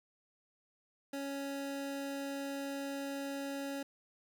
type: tone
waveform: 25% pulse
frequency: 277.8 Hz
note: C#4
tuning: 4 cents sharp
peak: -34 dBFS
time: 1.13-3.83 s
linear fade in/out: 5 ms
effects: none